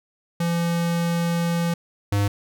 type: tone pair in turn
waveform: square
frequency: 170 / 101.31 Hz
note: F3 / G#2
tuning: -46 / -42 cents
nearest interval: major sixth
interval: 896 cents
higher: first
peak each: -21 / -19 dBFS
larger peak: second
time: 0.4-1.74 / 2.12-2.28 s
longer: first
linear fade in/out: 5 ms
effects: none